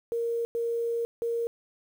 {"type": "tone bursts at uneven times", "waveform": "sine", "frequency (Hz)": 466.2, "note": "A#4", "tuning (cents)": 0, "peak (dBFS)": -26, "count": 3, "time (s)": [[0.12, 0.45], [0.55, 1.05], [1.22, 1.47]], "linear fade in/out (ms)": 0, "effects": ["9-bit"]}